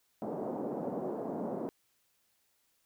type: band-pass noise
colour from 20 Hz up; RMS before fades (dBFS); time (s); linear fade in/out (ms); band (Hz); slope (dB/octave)
pink; -37; 0.22-1.69; 0; 200 to 750; 24
effects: white hiss -74 dBFS RMS until 2.85 s